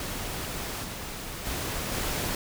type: noise with level steps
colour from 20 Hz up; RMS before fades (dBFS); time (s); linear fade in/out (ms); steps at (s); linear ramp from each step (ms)
pink; -34 / -37 / -32 / -30; 0-2.35; 2; 0.83 / 1.45 / 1.91; 20
effects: none